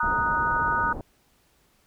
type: chord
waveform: sine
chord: D# minor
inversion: second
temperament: equal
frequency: 932.3 / 1244.5 / 1480 Hz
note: A#5 / D#6 / F#6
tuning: 0 / 0 / 0 cents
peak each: -26 dBFS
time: 0-0.93 s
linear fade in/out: 5 ms
type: low-pass noise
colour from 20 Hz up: pink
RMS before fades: -34 dBFS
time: 0.03-1.01 s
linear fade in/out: 2 ms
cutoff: 870 Hz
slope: 24 dB/octave
effects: pink hiss -64 dBFS RMS until 1.86 s